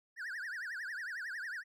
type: tone with vibrato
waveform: triangle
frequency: 1661.2 Hz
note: G#6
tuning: in tune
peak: -37 dBFS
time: 0.16-1.64 s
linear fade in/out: 50 ms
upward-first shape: triangle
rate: 11 Hz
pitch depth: 280 cents each way
effects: none